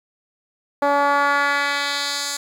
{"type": "tone with band-pass filter sweep", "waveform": "10% pulse", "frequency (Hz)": 284.7, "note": "C#4", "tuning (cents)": 46, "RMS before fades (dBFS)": -20, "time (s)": [0.82, 2.37], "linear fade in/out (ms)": 5, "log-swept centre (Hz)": [650, 6900], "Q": 1.3, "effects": ["8-bit"]}